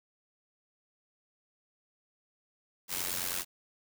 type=noise with amplitude modulation; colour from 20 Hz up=white; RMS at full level=-31 dBFS; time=2.88-3.45 s; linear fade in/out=50 ms; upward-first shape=sine; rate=89.4 Hz; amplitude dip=80%; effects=none